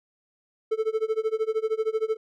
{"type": "tone with tremolo", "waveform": "triangle", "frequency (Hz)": 440, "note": "A4", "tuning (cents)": 0, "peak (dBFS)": -18, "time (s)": [0.71, 2.17], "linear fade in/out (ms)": 10, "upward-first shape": "sine", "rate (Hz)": 13, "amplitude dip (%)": 95, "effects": []}